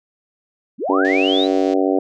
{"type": "linear sweep", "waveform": "sine", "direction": "up", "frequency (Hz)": [168.5, 4073], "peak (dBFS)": -19, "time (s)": [0.78, 1.48], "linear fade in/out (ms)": 50}
{"type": "harmonic tone", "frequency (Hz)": 95, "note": "F#2", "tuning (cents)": 46, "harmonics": [3, 4, 5, 6, 7, 8], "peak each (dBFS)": [-18, -20, -22, -24, -25, -26], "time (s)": [0.89, 1.99], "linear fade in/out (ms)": 5}
{"type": "click train", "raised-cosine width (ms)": 0.2, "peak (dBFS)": -19, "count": 112, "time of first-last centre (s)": [1.05, 1.735], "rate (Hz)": 162}
{"effects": []}